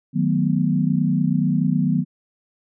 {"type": "chord", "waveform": "sine", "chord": "B dominant seventh", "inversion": "first", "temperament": "equal", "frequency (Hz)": [155.56, 185, 220, 246.9], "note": ["D#3", "F#3", "A3", "B3"], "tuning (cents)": [0, 0, 0, 0], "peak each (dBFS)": [-21, -21, -26, -22], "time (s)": [0.13, 2.05], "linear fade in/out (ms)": 50, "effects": []}